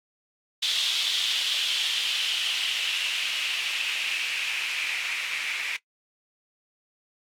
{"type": "noise with low-pass filter sweep", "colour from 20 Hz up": "violet", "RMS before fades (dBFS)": -28, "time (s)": [0.62, 5.77], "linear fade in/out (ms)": 10, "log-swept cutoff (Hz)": [3500, 2300], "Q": 4.7, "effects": ["noise-tail reverb RT60 0.1 s tail -20 dB re dry", "AAC 64 kbps"]}